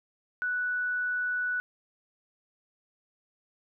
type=tone; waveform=sine; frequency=1480 Hz; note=F#6; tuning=in tune; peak=-27 dBFS; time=0.42-1.6 s; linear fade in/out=0 ms; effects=none